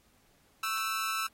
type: tone with amplitude modulation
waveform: sawtooth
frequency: 1319 Hz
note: E6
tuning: 1 cent sharp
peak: -23 dBFS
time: 0.63-1.27 s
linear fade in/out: 5 ms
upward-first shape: sine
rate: 222 Hz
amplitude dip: 80%
effects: pink hiss -67 dBFS RMS until 1.33 s + AAC 48 kbps